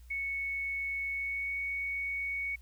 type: tone with pitch glide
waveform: sine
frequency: 2213 to 2228 Hz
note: C#7 to C#7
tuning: -3 to +8 cents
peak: -32 dBFS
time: 0.1-2.56 s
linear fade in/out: 10 ms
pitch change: +11 cents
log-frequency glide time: 1.09-1.55 s
effects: added 60 Hz sine -50 dBFS peak until 2.61 s + white hiss -67 dBFS RMS until 2.61 s